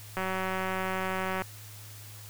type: click train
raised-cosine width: 0.5 ms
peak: -17 dBFS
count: 236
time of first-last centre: 0.17-1.42 s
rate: 188 Hz
effects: added 105 Hz sine -46 dBFS peak until 2.29 s + white hiss -49 dBFS RMS until 2.29 s

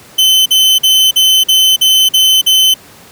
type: tone bursts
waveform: 40% pulse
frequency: 3056 Hz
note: G7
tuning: 45 cents flat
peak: -5 dBFS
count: 8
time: 0.18-2.742 s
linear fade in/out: 10 ms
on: 280 ms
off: 46 ms
effects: pink hiss -38 dBFS RMS until 3.11 s + high-pass 100 Hz 12 dB/octave

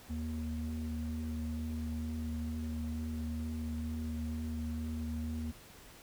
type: tone pair together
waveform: sine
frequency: 77.81 / 235.6 Hz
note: D#2 / A#3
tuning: +1 / +19 cents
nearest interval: octave + perfect fifth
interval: 1918 cents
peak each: -36 / -37 dBFS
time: 0.09-5.52 s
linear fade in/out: 20 ms
effects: tanh soft clip ceiling -30 dBFS + pink hiss -55 dBFS RMS until 6.02 s

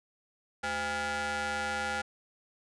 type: ring-modulated tone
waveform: sawtooth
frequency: 297.4 Hz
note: D4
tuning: 22 cents sharp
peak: -24 dBFS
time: 0.63-2.02 s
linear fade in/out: 10 ms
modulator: 1110 Hz
effects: resampled to 22050 Hz

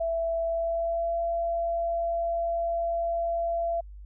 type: tone with pitch glide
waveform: sine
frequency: 664 to 677.2 Hz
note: E5 to E5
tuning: +12 to +46 cents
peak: -25 dBFS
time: 0-3.81 s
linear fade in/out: 10 ms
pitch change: +34 cents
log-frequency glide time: 0.44-1.21 s
effects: added 50 Hz sine -41 dBFS peak until 4.05 s

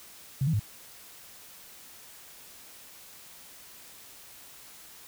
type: tone with pitch steps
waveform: sine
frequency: 134.7 / 160.8 / 104.9 Hz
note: C#3 / E3 / G#2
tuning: -49 / -43 / +18 cents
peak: -23 dBFS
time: 0.41-0.596 s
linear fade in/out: 5 ms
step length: 62 ms
effects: white hiss -50 dBFS RMS until 5.07 s

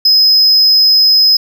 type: tone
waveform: triangle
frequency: 5080 Hz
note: D#8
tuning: 35 cents sharp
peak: -4 dBFS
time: 0.05-1.37 s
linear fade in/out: 5 ms
effects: none

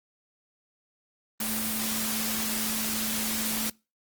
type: tone in noise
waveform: sine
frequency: 220 Hz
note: A3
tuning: in tune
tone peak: -34 dBFS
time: 1.4-3.7 s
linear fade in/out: 5 ms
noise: white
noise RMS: -30 dBFS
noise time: 1.4-3.7 s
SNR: -7 dB
effects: noise-tail reverb RT60 0.3 s tail -26 dB re dry + Opus 24 kbps

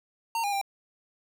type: tone with pitch steps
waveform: square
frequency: 917 / 812 / 792 Hz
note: A#5 / G#5 / G5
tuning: -29 / -39 / +18 cents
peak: -27 dBFS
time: 0.35-0.614 s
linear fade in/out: 2 ms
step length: 88 ms
effects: none

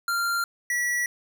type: tone pair in turn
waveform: square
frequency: 1388 / 1942.2 Hz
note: F6 / B6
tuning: -11 / -29 cents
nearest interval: tritone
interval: 582 cents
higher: second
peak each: -24 dBFS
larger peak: neither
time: 0.08-0.44 / 0.7-1.06 s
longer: neither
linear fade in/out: 2 ms
effects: none

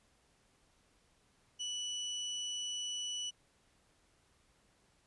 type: tone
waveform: 30% pulse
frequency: 2960 Hz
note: F#7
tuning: in tune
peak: -34 dBFS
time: 1.59-3.31 s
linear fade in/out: 20 ms
effects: pink hiss -71 dBFS RMS until 5.06 s + resampled to 24000 Hz

